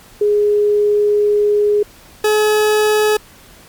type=tone pair in turn; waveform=sine / 40% pulse; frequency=415.3 / 425.5 Hz; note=G#4 / G#4; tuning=0 / +42 cents; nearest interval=unison; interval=42 cents; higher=second; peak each=-10 dBFS; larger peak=neither; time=0.21-1.83 / 2.24-3.17 s; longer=first; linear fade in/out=5 ms; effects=pink hiss -43 dBFS RMS until 3.68 s + MP3 96 kbps